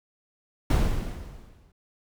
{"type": "noise with exponential decay", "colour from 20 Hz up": "brown", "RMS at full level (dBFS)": -18, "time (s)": [0.7, 1.72], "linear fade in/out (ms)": 5, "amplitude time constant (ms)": 220, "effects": []}